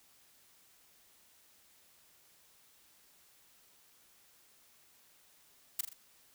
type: noise with echo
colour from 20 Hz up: blue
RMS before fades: -32 dBFS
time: 5.79-5.81 s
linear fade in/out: 5 ms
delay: 41 ms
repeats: 3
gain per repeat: -6 dB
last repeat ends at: 5.933 s
effects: white hiss -65 dBFS RMS until 6.34 s